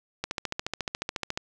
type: click train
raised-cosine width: 0.2 ms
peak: -12 dBFS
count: 17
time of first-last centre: 0.24-1.375 s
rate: 14.1 Hz
effects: none